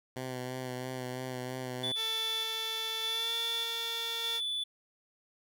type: tone with vibrato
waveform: 10% pulse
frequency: 127.5 Hz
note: C3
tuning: 44 cents flat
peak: -28 dBFS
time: 0.16-1.92 s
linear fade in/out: 5 ms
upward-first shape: sine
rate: 3 Hz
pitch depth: 25 cents each way
type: tone with tremolo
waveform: triangle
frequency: 3472 Hz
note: A7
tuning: 24 cents flat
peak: -30 dBFS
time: 1.83-4.64 s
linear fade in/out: 10 ms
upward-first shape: square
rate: 0.83 Hz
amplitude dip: 30%
type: tone with pitch glide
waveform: 5% pulse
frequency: 445.8 to 460.5 Hz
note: A4 to A#4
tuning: +23 to -21 cents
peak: -26 dBFS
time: 1.95-4.41 s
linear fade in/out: 50 ms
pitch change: +56 cents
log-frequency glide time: 3.05-3.34 s
effects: none